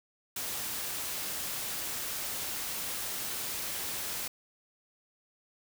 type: noise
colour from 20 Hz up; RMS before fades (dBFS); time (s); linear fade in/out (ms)
white; -36; 0.36-4.28; 5
effects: none